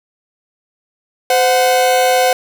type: tone pair together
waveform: 45% pulse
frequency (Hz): 513.9 / 734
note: C5 / F#5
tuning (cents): -31 / -14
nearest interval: tritone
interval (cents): 617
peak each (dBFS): -13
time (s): 1.3-2.33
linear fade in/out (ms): 2
effects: none